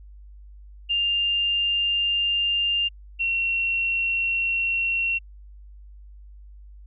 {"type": "tone pair in turn", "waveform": "sine", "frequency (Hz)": [2800, 2728], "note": ["F7", "F7"], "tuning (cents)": [4, -41], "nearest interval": "unison", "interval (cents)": 45, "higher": "first", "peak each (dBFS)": [-20, -21], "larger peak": "first", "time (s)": [[0.89, 2.89], [3.19, 5.19]], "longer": "neither", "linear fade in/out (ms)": 20, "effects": ["added 50 Hz sine -42 dBFS peak until 6.86 s"]}